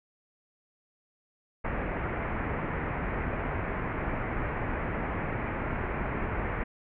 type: low-pass noise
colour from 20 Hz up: pink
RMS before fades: -32 dBFS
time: 1.64-6.64 s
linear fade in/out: 10 ms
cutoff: 2300 Hz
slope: 48 dB/octave
effects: none